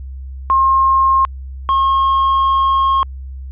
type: tone pair in turn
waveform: sine / triangle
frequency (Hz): 1069 / 1079.5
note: C6 / C#6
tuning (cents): +37 / -46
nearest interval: unison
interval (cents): 17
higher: second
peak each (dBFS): -9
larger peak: neither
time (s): 0.5-1.25 / 1.69-3.03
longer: second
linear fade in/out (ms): 0
effects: added 66 Hz sine -26 dBFS peak until 3.51 s + resampled to 8000 Hz